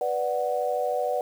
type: chord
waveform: sine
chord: B minor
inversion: none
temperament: equal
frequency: 493.9 / 587.3 / 740 Hz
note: B4 / D5 / F#5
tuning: 0 / 0 / 0 cents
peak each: -28 dBFS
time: 0.01-1.21 s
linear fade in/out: 2 ms
effects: 8-bit